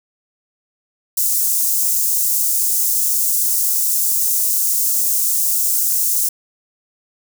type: high-pass noise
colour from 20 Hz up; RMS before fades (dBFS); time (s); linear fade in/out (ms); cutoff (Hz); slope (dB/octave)
white; -17; 1.17-6.29; 5; 6500; 24
effects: none